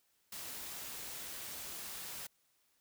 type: noise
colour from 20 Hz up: white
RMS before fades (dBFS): -45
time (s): 0.32-2.27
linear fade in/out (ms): 5
effects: white hiss -75 dBFS RMS until 2.8 s